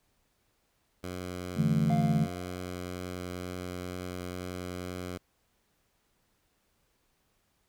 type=tone with vibrato; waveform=10% pulse; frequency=90.3 Hz; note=F#2; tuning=42 cents flat; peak=-28 dBFS; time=1.03-5.18 s; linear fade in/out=10 ms; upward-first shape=triangle; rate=2.1 Hz; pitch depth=10 cents each way
type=chord; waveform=sine; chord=D suspended second; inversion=none; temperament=equal; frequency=146.83 / 164.81 / 220 Hz; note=D3 / E3 / A3; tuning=0 / 0 / 0 cents; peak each=-28 dBFS; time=1.55-2.28 s; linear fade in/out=50 ms
type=tone with exponential decay; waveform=triangle; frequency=698 Hz; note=F5; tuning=1 cent flat; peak=-28 dBFS; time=1.9-3.01 s; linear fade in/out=0 ms; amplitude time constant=240 ms
effects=pink hiss -73 dBFS RMS until 7.68 s